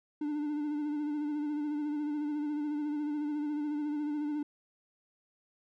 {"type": "tone with vibrato", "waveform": "triangle", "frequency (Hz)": 296.8, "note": "D4", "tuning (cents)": 18, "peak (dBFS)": -29, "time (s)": [0.21, 4.43], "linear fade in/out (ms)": 5, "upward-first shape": "sine", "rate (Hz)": 14, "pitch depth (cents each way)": 37, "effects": []}